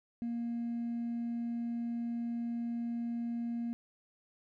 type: tone with hard clipping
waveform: triangle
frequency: 235 Hz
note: A#3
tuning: 14 cents sharp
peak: -33 dBFS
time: 0.22-3.73 s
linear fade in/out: 0 ms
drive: 2 dB
effects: none